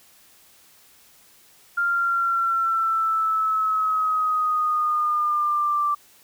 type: exponential sweep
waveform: sine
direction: down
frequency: 1398 to 1171 Hz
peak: -19 dBFS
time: 1.77-5.95 s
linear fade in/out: 10 ms
effects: white hiss -54 dBFS RMS until 6.23 s